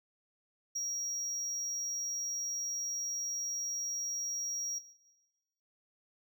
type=tone; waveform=triangle; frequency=5660 Hz; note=F8; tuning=22 cents sharp; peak=-32 dBFS; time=0.75-4.79 s; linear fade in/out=10 ms; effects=noise-tail reverb RT60 1.0 s tail -17 dB re dry